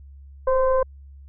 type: tone with frequency modulation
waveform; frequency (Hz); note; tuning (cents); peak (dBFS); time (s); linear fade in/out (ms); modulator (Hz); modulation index
sine; 523.3; C5; 0; -16; 0.47-0.83; 5; 510; 0.81
effects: added 69 Hz sine -41 dBFS peak until 1.28 s